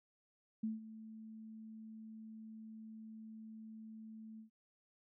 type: tone with ADSR envelope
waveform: sine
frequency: 220 Hz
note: A3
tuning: in tune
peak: -34 dBFS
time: 0.63-4.5 s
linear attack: 8 ms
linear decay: 160 ms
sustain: -15 dB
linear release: 110 ms
effects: none